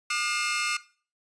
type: tone cluster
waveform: sawtooth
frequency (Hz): 1209 / 1435 / 2126 / 2645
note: D6 / F6 / C7 / E7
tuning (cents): +50 / +47 / +27 / +5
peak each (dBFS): -28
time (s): 0.1-0.77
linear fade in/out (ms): 5
effects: noise-tail reverb RT60 0.4 s tail -18 dB re dry + resampled to 22050 Hz